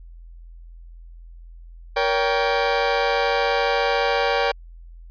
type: chord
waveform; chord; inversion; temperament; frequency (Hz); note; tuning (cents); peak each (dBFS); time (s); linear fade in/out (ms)
sawtooth; G diminished; first; just; 470.4 / 564.5 / 784; Bb4 / Db5 / G5; +16 / +31 / 0; -19; 1.96-4.52; 10
effects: added 42 Hz sine -39 dBFS peak until 5.1 s + resampled to 11025 Hz